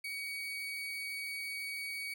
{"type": "tone", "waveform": "35% pulse", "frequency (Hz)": 2253, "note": "C#7", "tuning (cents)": 28, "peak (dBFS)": -36, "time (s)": [0.04, 2.14], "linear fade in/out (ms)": 5, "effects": []}